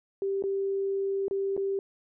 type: tone with dropouts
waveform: sine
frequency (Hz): 392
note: G4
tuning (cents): 0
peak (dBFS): -26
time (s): 0.22-1.79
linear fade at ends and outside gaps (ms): 1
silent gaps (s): 0.424-0.438 / 1.282-1.31 / 1.566-1.576
effects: none